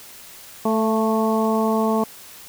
harmonic tone with a mistuned harmonic, 220 Hz, A3, in tune, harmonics 1 / 2 / 3 / 4 / 5, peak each -20 / -23 / -25 / -26 / -27 dBFS, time 0.65-2.04 s, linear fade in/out 5 ms, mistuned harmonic 3, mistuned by +23 cents, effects white hiss -42 dBFS RMS until 2.48 s

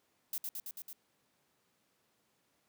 violet noise with echo, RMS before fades -37 dBFS, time 0.33-0.38 s, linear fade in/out 2 ms, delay 110 ms, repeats 5, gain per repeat -2 dB, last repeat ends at 0.93 s, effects pink hiss -75 dBFS RMS until 2.68 s + high-pass 150 Hz 12 dB/octave

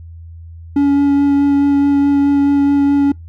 triangle tone with vibrato, 282.3 Hz, C#4, 32 cents sharp, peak -7 dBFS, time 0.76-3.12 s, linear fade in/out 5 ms, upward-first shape sine, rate 4.7 Hz, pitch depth 9 cents each way, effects noise-tail reverb RT60 0.2 s tail -26 dB re dry + added 83 Hz sine -31 dBFS peak until 3.28 s

